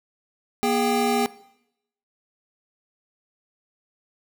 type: tone cluster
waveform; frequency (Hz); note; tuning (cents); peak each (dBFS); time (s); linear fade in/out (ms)
square; 239.2 / 412.4 / 790; A#3 / G#4 / G5; +45 / -12 / +13; -25; 0.63-1.26; 0
effects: noise-tail reverb RT60 0.8 s tail -19 dB re dry